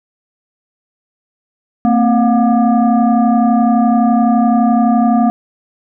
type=tone with frequency modulation; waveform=sine; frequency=226.6 Hz; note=A#3; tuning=49 cents flat; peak=-8 dBFS; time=1.85-5.3 s; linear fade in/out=0 ms; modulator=485 Hz; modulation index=1.1; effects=none